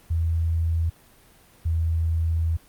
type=tone pair in turn; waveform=sine; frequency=82.41 / 81.94 Hz; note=E2 / E2; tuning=0 / -10 cents; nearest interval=unison; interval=10 cents; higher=first; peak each=-20 dBFS; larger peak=neither; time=0.1-0.9 / 1.65-2.57 s; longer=second; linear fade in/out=10 ms; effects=pink hiss -54 dBFS RMS until 2.68 s + Opus 32 kbps